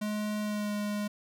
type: tone with pitch glide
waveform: square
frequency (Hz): 210.8 to 207.4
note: G#3 to G#3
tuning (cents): +26 to -2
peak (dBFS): -31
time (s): 0.01-1.08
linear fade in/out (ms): 10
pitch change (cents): -28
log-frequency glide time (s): 0.41-0.73
effects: none